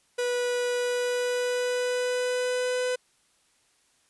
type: tone with pitch glide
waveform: 45% pulse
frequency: 490 to 501.5 Hz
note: B4 to B4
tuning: -14 to +26 cents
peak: -25 dBFS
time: 0.18-2.96 s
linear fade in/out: 10 ms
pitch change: +40 cents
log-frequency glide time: 0.73-2.83 s
effects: white hiss -66 dBFS RMS until 4.09 s + resampled to 24000 Hz